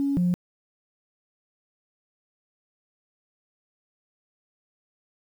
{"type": "tone pair in turn", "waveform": "sine", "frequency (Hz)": [279.2, 177.46], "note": ["C#4", "F3"], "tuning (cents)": [13, 28], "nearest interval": "minor sixth", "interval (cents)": 785, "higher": "first", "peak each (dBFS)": [-21, -18], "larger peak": "second", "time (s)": [[0, 0.17], [0.17, 0.34]], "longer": "neither", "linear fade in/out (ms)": 0, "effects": ["tanh soft clip ceiling -16 dBFS", "9-bit"]}